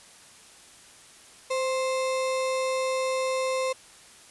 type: tone with sample-and-hold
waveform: sine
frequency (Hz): 520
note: C5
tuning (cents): -11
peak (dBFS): -24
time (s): 1.5-3.73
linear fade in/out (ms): 10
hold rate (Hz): 1575
effects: white hiss -51 dBFS RMS until 4.3 s + resampled to 24000 Hz